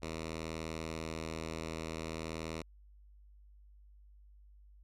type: tone with notch filter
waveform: 5% pulse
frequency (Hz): 80.5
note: E2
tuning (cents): -41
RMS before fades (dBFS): -41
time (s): 0.02-2.62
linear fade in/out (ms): 5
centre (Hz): 790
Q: 1.8
effects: added 50 Hz sine -56 dBFS peak until 4.83 s + low-pass 8000 Hz 12 dB/octave